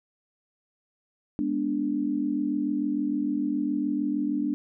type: chord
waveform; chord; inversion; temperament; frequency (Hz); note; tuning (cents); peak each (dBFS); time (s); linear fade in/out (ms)
sine; G# diminished; none; equal; 207.7 / 246.9 / 293.7; G#3 / B3 / D4; 0 / 0 / 0; -32 / -30 / -26; 1.39-4.54; 0
effects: none